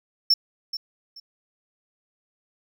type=tone with echo; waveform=triangle; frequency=5400 Hz; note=E8; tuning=41 cents sharp; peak=-13 dBFS; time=0.3-0.34 s; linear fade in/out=5 ms; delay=430 ms; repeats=2; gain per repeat=-13 dB; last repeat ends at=1.2 s; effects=none